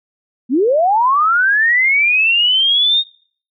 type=linear sweep; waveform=sine; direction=up; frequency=222.2 to 3729 Hz; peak=-10 dBFS; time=0.49-3.04 s; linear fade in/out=50 ms; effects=noise-tail reverb RT60 0.5 s tail -23 dB re dry